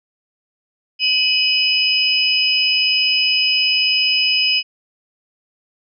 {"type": "tone cluster", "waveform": "sine", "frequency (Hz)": [2522, 2959, 5040], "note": ["D#7", "F#7", "D#8"], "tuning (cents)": [23, -1, 21], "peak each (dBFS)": -18, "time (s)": [0.99, 4.63], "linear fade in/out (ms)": 50, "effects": []}